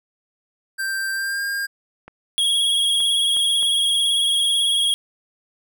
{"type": "tone with pitch glide", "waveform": "square", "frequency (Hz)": [1573, 1609.8], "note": ["G6", "G6"], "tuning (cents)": [6, 46], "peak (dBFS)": -23, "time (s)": [0.78, 1.67], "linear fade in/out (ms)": 20, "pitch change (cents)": 40, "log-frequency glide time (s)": [1.13, 1.43]}
{"type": "clicks", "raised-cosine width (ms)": 0.5, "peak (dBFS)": -24, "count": 4, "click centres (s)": [2.08, 3.004, 3.367, 3.628]}
{"type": "tone with vibrato", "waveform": "square", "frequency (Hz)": 3300, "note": "G#7", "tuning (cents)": -12, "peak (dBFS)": -17, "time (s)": [2.38, 4.94], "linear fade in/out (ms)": 0, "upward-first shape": "triangle", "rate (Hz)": 18, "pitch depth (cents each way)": 43}
{"effects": []}